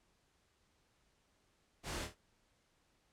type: noise with echo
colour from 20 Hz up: pink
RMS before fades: -42 dBFS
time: 1.83-2.08 s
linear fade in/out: 50 ms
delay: 26 ms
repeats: 3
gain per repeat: -6 dB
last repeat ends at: 2.158 s
effects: pink hiss -75 dBFS RMS until 3.12 s + low-pass 9000 Hz 12 dB/octave